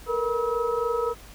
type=tone cluster; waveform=sine; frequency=453.7 / 477.3 / 963 / 1288 Hz; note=A#4 / A#4 / B5 / E6; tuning=-47 / +41 / -44 / -41 cents; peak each=-28 / -26 / -33 / -30 dBFS; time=0.06-1.15 s; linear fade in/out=50 ms; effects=added 50 Hz sine -48 dBFS peak until 1.34 s + pink hiss -48 dBFS RMS until 1.34 s